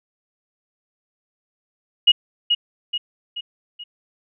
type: tone with echo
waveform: sine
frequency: 2887 Hz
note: F#7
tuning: 43 cents flat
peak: -8 dBFS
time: 2.07-2.12 s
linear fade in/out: 10 ms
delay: 430 ms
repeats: 4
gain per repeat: -6 dB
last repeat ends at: 3.84 s
effects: none

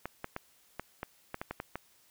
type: clicks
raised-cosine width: 0.5 ms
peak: -21 dBFS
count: 10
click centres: 0.056 / 0.244 / 0.364 / 0.796 / 1.031 / 1.344 / 1.415 / 1.51 / 1.601 / 1.756 s
effects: white hiss -65 dBFS RMS until 2.1 s

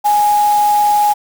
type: tone in noise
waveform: sine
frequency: 831 Hz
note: G#5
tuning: 1 cent sharp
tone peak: -9 dBFS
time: 0.04-1.14 s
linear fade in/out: 20 ms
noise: white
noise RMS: -27 dBFS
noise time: 0.04-1.14 s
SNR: +15 dB
effects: none

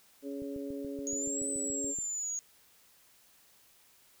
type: harmonic tone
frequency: 139.5 Hz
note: C#3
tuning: 11 cents sharp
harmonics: 2 / 3 / 4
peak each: -38 / -42 / -44 dBFS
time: 0.22-1.95 s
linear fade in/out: 50 ms
type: click train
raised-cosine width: 3 ms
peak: -35 dBFS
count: 12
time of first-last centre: 0.42-1.987 s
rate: 7.02 Hz
type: exponential two-way sweep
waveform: sine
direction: up then down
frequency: 6645 to 8080 to 6645 Hz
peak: -33 dBFS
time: 1.07-2.39 s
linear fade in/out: 0 ms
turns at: 1.49 s
effects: white hiss -63 dBFS RMS until 4.2 s

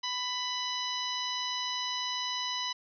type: harmonic tone with a mistuned harmonic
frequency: 994 Hz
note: B5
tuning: 11 cents sharp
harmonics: 1 / 2 / 3 / 4 / 5 / 6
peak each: -37 / -41 / -37 / -37 / -39 / -44 dBFS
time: 0.03-2.73 s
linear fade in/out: 10 ms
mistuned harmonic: 5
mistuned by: +30 cents
effects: none

